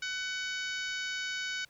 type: harmonic tone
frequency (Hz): 750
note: F#5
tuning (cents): +23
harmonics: 2 / 3 / 4 / 5 / 6 / 7 / 8 / 9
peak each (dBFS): -36 / -40 / -42 / -44 / -46 / -47 / -48 / -49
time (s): 0.02-1.65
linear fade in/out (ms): 5
effects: pink hiss -64 dBFS RMS until 1.69 s